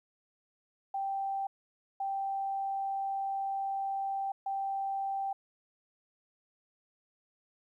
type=tone bursts at uneven times; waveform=sine; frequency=783 Hz; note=G5; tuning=2 cents flat; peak=-31 dBFS; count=3; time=0.94-1.47 / 2-4.32 / 4.46-5.33 s; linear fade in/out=5 ms; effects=12-bit